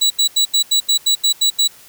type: tone bursts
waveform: 30% pulse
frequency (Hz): 3928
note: B7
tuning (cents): -10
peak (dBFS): -9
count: 10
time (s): 0.01-1.678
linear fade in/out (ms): 10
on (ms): 93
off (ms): 82
effects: white hiss -44 dBFS RMS until 1.88 s